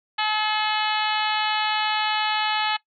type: harmonic tone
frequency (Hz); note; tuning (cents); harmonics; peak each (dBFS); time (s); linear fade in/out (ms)
428.5; A4; -46; 2 / 3 / 4 / 5 / 6 / 7 / 8 / 9 / 10; -25 / -30 / -28 / -32 / -32 / -30 / -33 / -35 / -34; 0.18-2.77; 10
effects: noise-tail reverb RT60 0.1 s tail -19 dB re dry